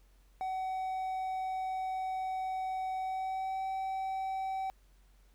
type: tone with pitch glide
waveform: triangle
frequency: 754 to 766.3 Hz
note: F#5 to G5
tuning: +32 to -40 cents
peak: -31 dBFS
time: 0.41-4.7 s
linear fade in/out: 0 ms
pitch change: +28 cents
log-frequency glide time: 2.99-3.64 s
effects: added 46 Hz sine -60 dBFS peak until 5.34 s + pink hiss -71 dBFS RMS until 5.34 s